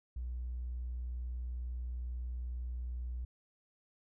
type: tone with tanh clipping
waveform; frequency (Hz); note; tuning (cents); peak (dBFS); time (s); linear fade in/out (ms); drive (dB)
triangle; 61.1; B1; -18; -36; 0.16-3.25; 5; 2
effects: none